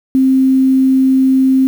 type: tone with quantisation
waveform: sine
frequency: 263.7 Hz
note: C4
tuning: 14 cents sharp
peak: -7 dBFS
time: 0.15-1.67 s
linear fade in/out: 0 ms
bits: 6
effects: none